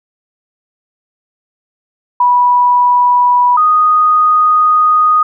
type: tone pair in turn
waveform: sine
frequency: 980 / 1240.8 Hz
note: B5 / D#6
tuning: -14 / -5 cents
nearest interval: major third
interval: 409 cents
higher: second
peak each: -6 dBFS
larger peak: neither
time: 2.2-3.57 / 3.57-5.23 s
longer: second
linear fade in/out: 5 ms
effects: none